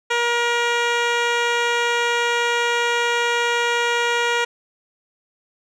10% pulse tone with low-pass filter, 474.8 Hz, A#4, 32 cents sharp, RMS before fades -20 dBFS, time 0.1-4.45 s, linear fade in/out 10 ms, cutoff 5200 Hz, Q 0.79, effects none

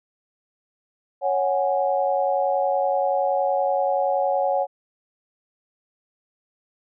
sine chord, C# suspended fourth, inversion none, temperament equal, 554.4 / 740 / 830.6 Hz, C#5 / F#5 / G#5, 0 / 0 / 0 cents, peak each -22 / -23 / -26 dBFS, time 1.21-4.67 s, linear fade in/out 50 ms, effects none

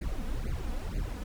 brown noise with flanger, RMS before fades -33 dBFS, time 0.01-1.24 s, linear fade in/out 10 ms, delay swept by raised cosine 0.44 to 4.14 ms, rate 2.1 Hz, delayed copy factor +0.95, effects none

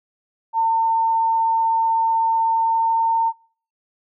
sine tone with pitch glide, 904 to 909.2 Hz, A5 to A#5, +47 to -43 cents, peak -15 dBFS, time 0.53-3.33 s, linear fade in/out 50 ms, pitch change +10 cents, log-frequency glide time 2.43-3.2 s, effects noise-tail reverb RT60 0.5 s tail -26 dB re dry

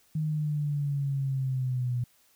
sine linear sweep, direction down, 156.3 to 121.3 Hz, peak -26 dBFS, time 0.15-2.04 s, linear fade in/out 5 ms, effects white hiss -64 dBFS RMS until 2.35 s

